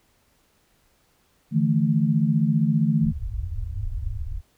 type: chord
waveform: sine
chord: D suspended second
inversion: none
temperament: equal with one note detuned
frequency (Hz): 149.66 / 164.81 / 220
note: D3 / E3 / A3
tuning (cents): +33 / 0 / 0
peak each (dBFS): -22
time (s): 1.51-3.13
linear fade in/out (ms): 50
type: low-pass noise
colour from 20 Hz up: pink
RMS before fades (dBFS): -29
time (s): 3-4.42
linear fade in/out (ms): 50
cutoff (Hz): 110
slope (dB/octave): 96
effects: pink hiss -64 dBFS RMS until 4.57 s